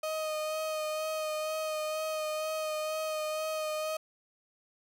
35% pulse tone with vibrato, 622.3 Hz, D#5, in tune, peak -30 dBFS, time 0.03-3.97 s, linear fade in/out 5 ms, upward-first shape sine, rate 2.1 Hz, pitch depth 20 cents each way, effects none

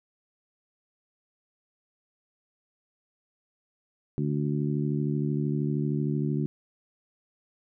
harmonic tone, 73 Hz, D2, 10 cents flat, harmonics 2 / 3 / 4 / 5, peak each -27 / -31 / -33 / -35 dBFS, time 4.18-6.46 s, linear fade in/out 0 ms, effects none

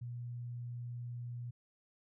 sine tone, 120.7 Hz, B2, 39 cents flat, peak -40 dBFS, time 0.01-1.51 s, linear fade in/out 10 ms, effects none

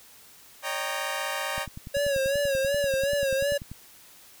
15% pulse chord, Eb dominant seventh, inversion third, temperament equal with one note detuned, 554.4 / 609.8 / 784 / 932.3 Hz, Db5 / Eb5 / G5 / Bb5, 0 / -35 / 0 / 0 cents, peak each -28 dBFS, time 0.62-1.67 s, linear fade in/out 50 ms
click train, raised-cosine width 5 ms, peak -26 dBFS, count 23, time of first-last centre 1.58-3.716 s, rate 10.3 Hz
square tone with vibrato, 554 Hz, C#5, 1 cent flat, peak -24 dBFS, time 1.94-3.58 s, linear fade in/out 10 ms, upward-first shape sine, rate 2.7 Hz, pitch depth 67 cents each way
effects white hiss -52 dBFS RMS until 4.4 s

